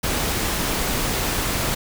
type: noise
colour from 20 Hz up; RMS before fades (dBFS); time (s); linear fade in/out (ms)
pink; -23; 0.03-1.75; 10
effects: none